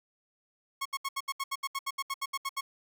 sawtooth tone bursts, 1094 Hz, C#6, 23 cents flat, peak -27 dBFS, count 16, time 0.81-2.61 s, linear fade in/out 10 ms, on 45 ms, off 72 ms, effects none

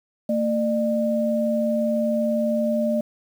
sine tone pair together, 226.8 / 601 Hz, A#3 / D5, -47 / +40 cents, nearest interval octave + perfect fourth, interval 1687 cents, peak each -22 dBFS, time 0.29-3.01 s, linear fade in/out 5 ms, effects 8-bit

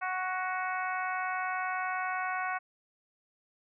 harmonic tone with a mistuned harmonic, 370 Hz, F#4, in tune, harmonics 2 / 3 / 4 / 5 / 6 / 7, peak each -35 / -36 / -36 / -41 / -41 / -47 dBFS, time 0.01-2.59 s, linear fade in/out 20 ms, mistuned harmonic 5, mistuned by +23 cents, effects none

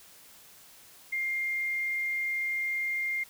sine tone, 2113 Hz, C7, 16 cents sharp, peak -28 dBFS, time 1.12-3.24 s, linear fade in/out 10 ms, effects white hiss -54 dBFS RMS until 3.29 s

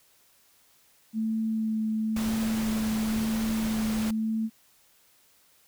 sine tone with vibrato, 220 Hz, A3, in tune, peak -25 dBFS, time 1.13-4.5 s, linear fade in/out 50 ms, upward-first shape sine, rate 0.98 Hz, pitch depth 13 cents each way
pink noise, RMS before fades -36 dBFS, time 2.16-4.11 s, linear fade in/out 5 ms
effects white hiss -62 dBFS RMS until 5.67 s

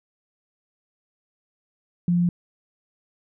sine tone, 174.61 Hz, F3, in tune, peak -17 dBFS, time 2.08-2.29 s, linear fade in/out 2 ms, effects none

